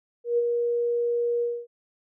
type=tone with ADSR envelope; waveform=sine; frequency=475.4 Hz; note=A#4; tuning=34 cents sharp; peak=-18 dBFS; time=0.24-1.67 s; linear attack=140 ms; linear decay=32 ms; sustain=-4 dB; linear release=250 ms; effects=none